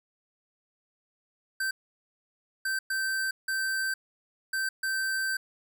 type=tone bursts at uneven times; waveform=square; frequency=1554 Hz; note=G6; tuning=16 cents flat; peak=-28 dBFS; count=6; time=1.6-1.71 / 2.65-2.79 / 2.9-3.31 / 3.48-3.94 / 4.53-4.69 / 4.83-5.37 s; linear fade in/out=5 ms; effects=none